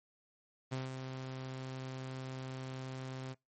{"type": "tone with ADSR envelope", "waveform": "sawtooth", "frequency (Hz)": 130.81, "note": "C3", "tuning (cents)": 0, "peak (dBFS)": -31, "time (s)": [0.71, 3.35], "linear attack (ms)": 17, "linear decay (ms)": 170, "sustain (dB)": -6, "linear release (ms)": 32, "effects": ["noise-tail reverb RT60 0.2 s tail -23 dB re dry", "MP3 32 kbps"]}